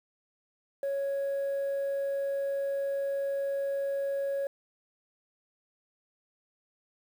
sine tone, 554.4 Hz, C#5, in tune, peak -26 dBFS, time 0.83-4.47 s, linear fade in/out 2 ms, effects tanh soft clip ceiling -27 dBFS + 9-bit

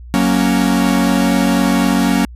45% pulse chord, F# major, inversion none, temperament equal, 185 / 233.1 / 277.2 Hz, F#3 / A#3 / C#4, 0 / 0 / 0 cents, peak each -16 dBFS, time 0.14-2.25 s, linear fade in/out 0 ms, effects added 60 Hz sine -31 dBFS peak until 2.35 s + resampled to 32000 Hz

